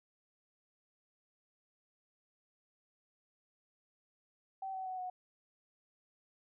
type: tone with pitch steps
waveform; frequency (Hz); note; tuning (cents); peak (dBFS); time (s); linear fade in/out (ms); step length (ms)
sine; 769 / 757.1 / 745.4 / 733.8; G5 / F#5 / F#5 / F#5; -33 / +40 / +13 / -15; -38; 4.62-5.1; 5; 120
effects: none